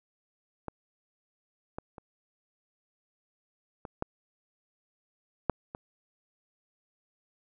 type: clicks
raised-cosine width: 1 ms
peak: -21 / -22 / -30 / -25 / -16 / -10 / -24 dBFS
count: 7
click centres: 0.683 / 1.785 / 1.982 / 3.852 / 4.024 / 5.497 / 5.749 s
effects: none